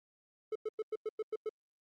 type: tone bursts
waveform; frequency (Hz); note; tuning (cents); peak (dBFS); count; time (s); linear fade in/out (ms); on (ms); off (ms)
triangle; 433.2; A4; -27; -31; 8; 0.52-1.493; 5; 35; 99
effects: Opus 48 kbps